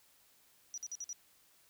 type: tone bursts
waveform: sine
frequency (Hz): 5840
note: F#8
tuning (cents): -24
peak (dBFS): -39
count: 5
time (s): 0.74-1.129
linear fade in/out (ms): 0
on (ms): 37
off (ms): 51
effects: white hiss -67 dBFS RMS until 1.69 s